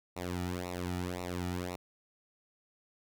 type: tone with flanger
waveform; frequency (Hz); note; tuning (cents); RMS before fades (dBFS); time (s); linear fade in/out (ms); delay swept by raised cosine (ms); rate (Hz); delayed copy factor
sawtooth; 89.5; F2; +43; -37; 0.16-1.76; 10; 0.62 to 1.92; 1.9; -0.9
effects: none